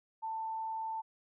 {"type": "tone", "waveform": "sine", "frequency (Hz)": 889, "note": "A5", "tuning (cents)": 18, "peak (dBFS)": -35, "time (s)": [0.22, 1.02], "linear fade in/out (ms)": 20, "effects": []}